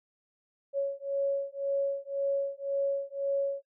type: beating tone pair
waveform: sine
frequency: 554.4 / 556.3 Hz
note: C#5 / C#5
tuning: 0 / +6 cents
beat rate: 1.9 Hz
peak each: -31 dBFS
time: 0.73-3.63 s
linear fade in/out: 50 ms
effects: noise-tail reverb RT60 0.1 s tail -25 dB re dry